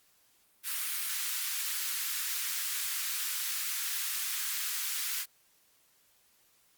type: high-pass noise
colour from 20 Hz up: white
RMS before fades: -34 dBFS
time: 0.63-5.26 s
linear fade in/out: 50 ms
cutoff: 1300 Hz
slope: 24 dB/octave
effects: white hiss -67 dBFS RMS until 6.77 s + Opus 48 kbps